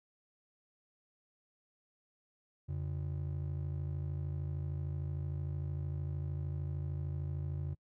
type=ring-modulated tone; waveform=triangle; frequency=113.1 Hz; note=A2; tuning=48 cents sharp; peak=-30 dBFS; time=2.68-7.75 s; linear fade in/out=20 ms; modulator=26.6 Hz; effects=noise-tail reverb RT60 0.1 s tail -26 dB re dry